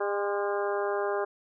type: harmonic tone with a mistuned harmonic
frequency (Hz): 202.1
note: G#3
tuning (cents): -47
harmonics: 2 / 3 / 4 / 5 / 6 / 7 / 8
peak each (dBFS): -29 / -33 / -35 / -37 / -39 / -40 / -41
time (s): 0-1.25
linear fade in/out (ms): 10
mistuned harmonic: 5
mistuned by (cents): +52
effects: none